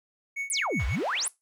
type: tone with tremolo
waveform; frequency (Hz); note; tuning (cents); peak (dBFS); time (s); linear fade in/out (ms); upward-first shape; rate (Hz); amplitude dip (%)
triangle; 2220; C#7; +2; -26; 0.36-0.96; 10; triangle; 5.4; 100
type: exponential two-way sweep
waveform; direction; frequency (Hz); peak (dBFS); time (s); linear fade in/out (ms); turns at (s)
sine; down then up; 11175 to 52.5 to 11175; -26; 0.5-1.28; 0; 0.86
type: band-pass noise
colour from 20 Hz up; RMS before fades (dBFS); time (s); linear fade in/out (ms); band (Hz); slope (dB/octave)
white; -43; 0.79-1.28; 10; 590 to 2200; 12
effects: noise-tail reverb RT60 0.2 s tail -20 dB re dry